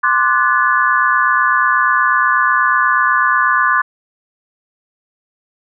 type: chord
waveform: sine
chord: D dominant seventh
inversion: third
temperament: equal with one note detuned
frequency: 1046.5 / 1174.7 / 1480 / 1718.8 Hz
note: C6 / D6 / F#6 / A6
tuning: 0 / 0 / 0 / -41 cents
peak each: -16 dBFS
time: 0.03-3.82 s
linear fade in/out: 10 ms
effects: none